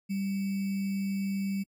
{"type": "tone with sample-and-hold", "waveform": "sine", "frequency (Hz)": 196, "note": "G3", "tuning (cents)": 0, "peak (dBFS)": -28, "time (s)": [0.09, 1.64], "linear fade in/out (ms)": 20, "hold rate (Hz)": 2450, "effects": ["AAC 64 kbps"]}